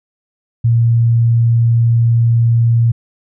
sine tone, 116.54 Hz, A#2, in tune, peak -8 dBFS, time 0.64-2.92 s, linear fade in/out 10 ms, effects none

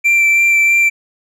triangle tone with vibrato, 2349 Hz, D7, in tune, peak -7 dBFS, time 0.04-0.9 s, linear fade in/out 20 ms, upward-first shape sine, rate 3.1 Hz, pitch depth 11 cents each way, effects none

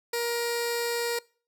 15% pulse tone with notch filter, 472.1 Hz, A#4, 22 cents sharp, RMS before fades -29 dBFS, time 0.13-1.19 s, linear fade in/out 5 ms, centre 1200 Hz, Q 1, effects noise-tail reverb RT60 0.4 s tail -24 dB re dry

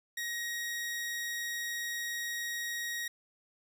sawtooth tone, 1887 Hz, A#6, 21 cents sharp, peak -31 dBFS, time 0.17-3.08 s, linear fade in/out 5 ms, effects none

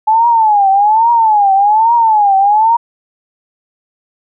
sine tone with vibrato, 855 Hz, A5, 50 cents flat, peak -6 dBFS, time 0.07-2.77 s, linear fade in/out 10 ms, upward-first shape triangle, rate 1.2 Hz, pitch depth 190 cents each way, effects none

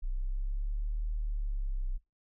sine linear two-way sweep, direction up then down, 30.87 to 38.9 to 30.87 Hz, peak -30 dBFS, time 0.02-1.98 s, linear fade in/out 20 ms, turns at 1.09 s, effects noise-tail reverb RT60 0.2 s tail -20 dB re dry

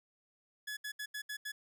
sawtooth tone bursts at uneven times, 1700 Hz, G#6, 40 cents sharp, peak -35 dBFS, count 6, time 0.67-0.77 / 0.84-0.92 / 0.99-1.06 / 1.14-1.22 / 1.29-1.37 / 1.45-1.52 s, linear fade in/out 10 ms, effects none

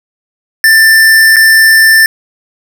square tone with dropouts, 1778 Hz, A6, 18 cents sharp, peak -3 dBFS, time 0.64-2.06 s, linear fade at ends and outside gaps 1 ms, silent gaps 1.36-1.366 s, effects none

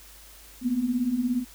sine beating tone pair, 233.1 / 250.1 Hz, A#3 / B3, 0 / +22 cents, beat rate 17 Hz, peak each -29 / -24 dBFS, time 0.61-1.45 s, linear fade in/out 50 ms, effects added 50 Hz sine -52 dBFS peak until 1.54 s + white hiss -50 dBFS RMS until 1.54 s

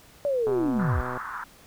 sine linear sweep, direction down, 587.3 to 52.3 Hz, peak -22 dBFS, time 0.25-1.01 s, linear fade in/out 0 ms
click train, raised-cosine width 1 ms, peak -20 dBFS, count 89, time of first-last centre 0.47-1.174 s, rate 125 Hz
pink band-pass noise, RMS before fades -35 dBFS, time 0.79-1.44 s, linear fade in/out 5 ms, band 980 to 1600 Hz, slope 48 dB/octave
effects pink hiss -53 dBFS RMS until 1.66 s

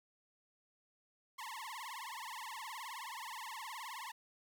sawtooth tone with vibrato, 980 Hz, B5, 14 cents flat, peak -40 dBFS, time 1.38-4.12 s, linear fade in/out 10 ms, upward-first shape triangle, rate 19 Hz, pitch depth 250 cents each way, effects 11-bit

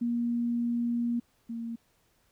sine tone pair in turn, 237.1 / 231.1 Hz, A#3 / A#3, +30 / -15 cents, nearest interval unison, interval 45 cents, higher first, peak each -26 / -33 dBFS, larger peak first, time 0.01-1.2 / 1.49-1.76 s, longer first, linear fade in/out 10 ms, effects pink hiss -69 dBFS RMS until 2.31 s

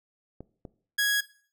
clicks, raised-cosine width 2 ms, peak -27 dBFS, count 2, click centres 0.406 / 0.652 s
sawtooth tone, 1661.2 Hz, G#6, in tune, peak -19 dBFS, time 0.98-1.21 s, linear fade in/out 10 ms
effects noise-tail reverb RT60 0.5 s tail -19 dB re dry

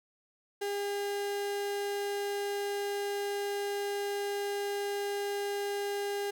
35% pulse tone, 404.3 Hz, G#4, 46 cents flat, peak -30 dBFS, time 0.61-6.31 s, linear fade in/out 10 ms, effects none

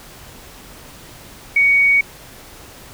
sine tone, 2240 Hz, C#7, 18 cents sharp, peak -10 dBFS, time 1.56-2.01 s, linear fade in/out 5 ms, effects pink hiss -40 dBFS RMS until 2.93 s

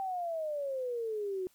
sine exponential sweep, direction down, 784 to 363.8 Hz, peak -32 dBFS, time 0-1.47 s, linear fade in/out 0 ms, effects white hiss -67 dBFS RMS until 1.54 s + MP3 96 kbps

